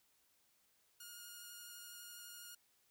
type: tone with vibrato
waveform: 5% pulse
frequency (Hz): 1429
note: F6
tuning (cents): +39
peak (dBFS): -40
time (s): 1-2.55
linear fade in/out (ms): 5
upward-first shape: triangle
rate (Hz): 12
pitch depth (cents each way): 12
effects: white hiss -75 dBFS RMS until 2.9 s